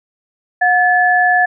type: tone pair together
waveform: sine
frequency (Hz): 724 / 1727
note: F#5 / A6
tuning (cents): -38 / -33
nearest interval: octave + minor third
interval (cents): 1505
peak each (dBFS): -12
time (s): 0.61-1.46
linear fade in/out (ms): 10
effects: none